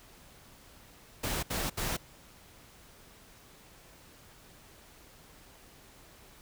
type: noise bursts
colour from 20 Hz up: pink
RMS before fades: -33 dBFS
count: 3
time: 1.23-1.97 s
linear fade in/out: 10 ms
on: 200 ms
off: 70 ms
effects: pink hiss -56 dBFS RMS until 6.41 s